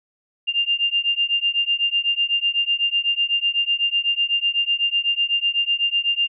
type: beating tone pair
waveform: sine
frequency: 2794 / 2802 Hz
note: F7 / F7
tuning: 0 / +5 cents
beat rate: 8 Hz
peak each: -21 / -21 dBFS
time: 0.47-6.28 s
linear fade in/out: 20 ms
effects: none